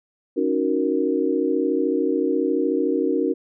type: chord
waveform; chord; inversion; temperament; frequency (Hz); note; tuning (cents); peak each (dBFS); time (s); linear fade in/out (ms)
sine; D# minor seventh; third; equal; 277.2 / 311.1 / 370 / 466.2; C#4 / D#4 / F#4 / A#4; 0 / 0 / 0 / 0; -24; 0.36-3.34; 20
effects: none